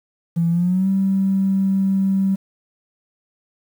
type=tone with pitch glide; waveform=triangle; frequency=168.3 to 193.33 Hz; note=E3 to G3; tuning=+36 to -24 cents; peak=-11 dBFS; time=0.36-2.36 s; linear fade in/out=20 ms; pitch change=+240 cents; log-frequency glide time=0.5-0.88 s; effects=tanh soft clip ceiling -13 dBFS + 8-bit